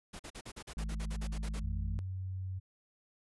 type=noise bursts; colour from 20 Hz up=pink; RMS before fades=-46 dBFS; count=14; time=0.13-1.599 s; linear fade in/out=10 ms; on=65 ms; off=43 ms
type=harmonic tone; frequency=53 Hz; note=G#1; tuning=36 cents sharp; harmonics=1 / 3 / 4; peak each=-35 / -45 / -47 dBFS; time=0.77-1.99 s; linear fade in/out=0 ms
type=tone with pitch glide; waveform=sine; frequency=87.1 to 93.89 Hz; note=F2 to F#2; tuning=-4 to +26 cents; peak=-36 dBFS; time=1.62-2.6 s; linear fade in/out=20 ms; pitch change=+130 cents; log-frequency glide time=1.86-1.97 s
effects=resampled to 24000 Hz